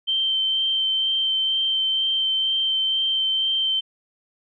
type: tone with vibrato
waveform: sine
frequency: 3119 Hz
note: G7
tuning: 9 cents flat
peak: -19 dBFS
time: 0.07-3.81 s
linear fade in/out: 20 ms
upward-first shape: sine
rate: 2.1 Hz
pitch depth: 10 cents each way
effects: none